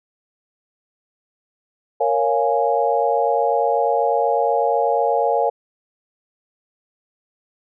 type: chord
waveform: sine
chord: Bb minor seventh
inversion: none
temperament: equal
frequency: 466.2 / 554.4 / 698.5 / 830.6 Hz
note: Bb4 / Db5 / F5 / Ab5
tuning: 0 / 0 / 0 / 0 cents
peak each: -21 dBFS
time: 2-5.5 s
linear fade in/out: 10 ms
effects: none